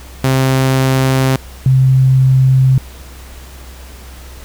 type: tone pair in turn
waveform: sawtooth / sine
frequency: 132.1 / 131.34 Hz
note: C3 / C3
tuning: +17 / +7 cents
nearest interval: unison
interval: 10 cents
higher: first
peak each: -6 dBFS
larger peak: neither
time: 0.24-1.36 / 1.66-2.78 s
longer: neither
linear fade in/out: 2 ms
effects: added 64 Hz sine -32 dBFS peak until 4.44 s + pink hiss -38 dBFS RMS until 4.44 s